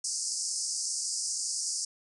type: band-pass noise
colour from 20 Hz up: pink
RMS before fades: -33 dBFS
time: 0.04-1.85 s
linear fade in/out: 5 ms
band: 4800 to 9500 Hz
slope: 96 dB/octave
effects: none